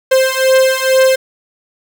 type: beating tone pair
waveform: 45% pulse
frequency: 523.3 / 525.5 Hz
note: C5 / C5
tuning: 0 / +7 cents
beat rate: 2.2 Hz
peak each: -12 dBFS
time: 0.11-1.16 s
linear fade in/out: 10 ms
effects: none